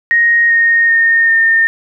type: tone with pitch steps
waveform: sine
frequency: 1870 / 1852.8 / 1835.8 / 1818.9 Hz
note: A#6 / A#6 / A#6 / A#6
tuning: +5 / -11 / -27 / -43 cents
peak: -7 dBFS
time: 0.11-1.67 s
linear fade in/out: 0 ms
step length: 390 ms
effects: none